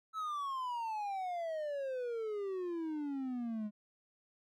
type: exponential sweep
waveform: triangle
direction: down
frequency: 1318.5 to 205.9 Hz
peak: -34 dBFS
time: 0.13-3.71 s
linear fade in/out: 50 ms
effects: none